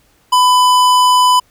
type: tone with hard clipping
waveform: sine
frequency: 1000 Hz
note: B5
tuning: 21 cents sharp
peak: -9 dBFS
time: 0.32-1.4 s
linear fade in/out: 10 ms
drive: 17 dB
effects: pink hiss -54 dBFS RMS until 1.5 s